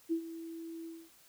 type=tone with ADSR envelope; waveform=sine; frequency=329.6 Hz; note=E4; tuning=in tune; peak=-27 dBFS; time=0.09-1.1 s; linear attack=31 ms; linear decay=85 ms; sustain=-14 dB; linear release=240 ms; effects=white hiss -62 dBFS RMS until 1.28 s